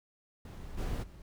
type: noise with level steps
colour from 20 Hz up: brown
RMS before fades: -44 / -34 / -50 dBFS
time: 0.45-1.22 s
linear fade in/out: 2 ms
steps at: 0.77 / 1.02 s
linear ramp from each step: 20 ms
effects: none